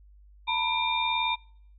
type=tone cluster; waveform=sine; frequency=903 / 982 / 2375 / 3653 Hz; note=A5 / B5 / D7 / A#7; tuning=+45 / -10 / +19 / -36 cents; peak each=-30 dBFS; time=0.47-1.36 s; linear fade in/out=20 ms; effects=noise-tail reverb RT60 0.6 s tail -25 dB re dry + added 50 Hz sine -51 dBFS peak until 1.78 s